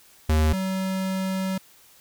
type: tone pair in turn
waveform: square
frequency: 77.78 / 189.65 Hz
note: D#2 / F#3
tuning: 0 / +43 cents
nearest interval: octave + minor third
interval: 1543 cents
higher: second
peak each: -18 / -25 dBFS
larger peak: first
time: 0.29-0.53 / 0.53-1.58 s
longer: second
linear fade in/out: 5 ms
effects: white hiss -54 dBFS RMS until 2 s